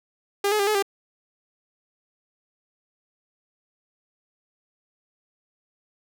sawtooth tone with pitch steps, 402.3 / 424.8 / 399.8 / 426.6 / 397 Hz, G4 / G#4 / G4 / G#4 / G4, +45 / +39 / +34 / +46 / +22 cents, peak -16 dBFS, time 0.44-0.825 s, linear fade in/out 5 ms, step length 77 ms, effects none

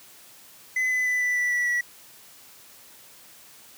triangle tone with pitch steps, 2022 / 2008 / 1994.2 / 1980.4 / 1966.7 / 1953.1 / 1939.6 Hz, B6 / B6 / B6 / B6 / B6 / B6 / B6, +40 / +28 / +16 / +4 / -8 / -20 / -32 cents, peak -20 dBFS, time 0.76-1.81 s, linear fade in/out 5 ms, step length 150 ms, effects white hiss -50 dBFS RMS until 3.77 s + high-pass 80 Hz 12 dB/octave

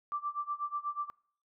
sine tone with tremolo, 1173 Hz, D6, 2 cents flat, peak -30 dBFS, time 0.12-1.1 s, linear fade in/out 0 ms, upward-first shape sine, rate 8.2 Hz, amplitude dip 90%, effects noise-tail reverb RT60 0.6 s tail -26 dB re dry

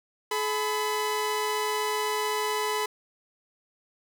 sawtooth tone pair together, 426.3 / 1000 Hz, G#4 / B5, +45 / +21 cents, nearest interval octave + minor third, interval 1476 cents, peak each -25 dBFS, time 0.31-2.86 s, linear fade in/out 5 ms, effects none

